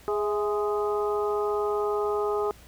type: harmonic tone with a mistuned harmonic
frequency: 207.7 Hz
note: G#3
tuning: in tune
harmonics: 2 / 3 / 4 / 5 / 6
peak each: -25 / -37 / -33 / -38 / -33 dBFS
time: 0.08-2.51 s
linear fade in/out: 0 ms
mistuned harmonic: 3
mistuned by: +72 cents
effects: added 60 Hz sine -53 dBFS peak until 2.67 s + pink hiss -53 dBFS RMS until 2.67 s